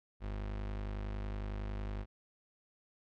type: tone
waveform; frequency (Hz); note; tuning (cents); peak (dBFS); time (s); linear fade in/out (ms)
35% pulse; 50.9; G#1; -34; -35; 0.2-2.06; 50
effects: low-pass 3000 Hz 12 dB/octave + MP3 96 kbps